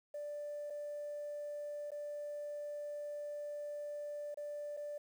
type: tone with dropouts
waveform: sine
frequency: 587.3 Hz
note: D5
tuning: in tune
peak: -39 dBFS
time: 0.14-4.98 s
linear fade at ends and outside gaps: 5 ms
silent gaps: 0.701-0.704 / 1.906-1.917 / 4.344-4.372 / 4.768-4.772 s
effects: tanh soft clip ceiling -37 dBFS + 11-bit